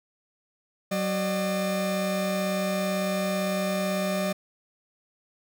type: tone pair together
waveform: 40% pulse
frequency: 188.35 / 603 Hz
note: F#3 / D5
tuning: +31 / +46 cents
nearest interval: octave + minor sixth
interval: 2015 cents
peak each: -27 dBFS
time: 0.91-4.33 s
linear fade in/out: 10 ms
effects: none